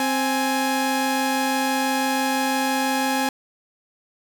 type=tone pair together; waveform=sawtooth; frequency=263 / 835 Hz; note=C4 / G#5; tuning=+9 / +9 cents; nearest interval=octave + minor sixth; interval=2000 cents; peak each=-19 dBFS; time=0-3.29 s; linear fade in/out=2 ms; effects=none